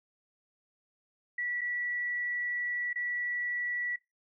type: tone with dropouts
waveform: sine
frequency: 1948 Hz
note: B6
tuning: 24 cents flat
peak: -31 dBFS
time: 1.38-3.96 s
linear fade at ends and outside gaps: 5 ms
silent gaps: 1.61-1.614 / 2.931-2.957 s
effects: noise-tail reverb RT60 0.2 s tail -20 dB re dry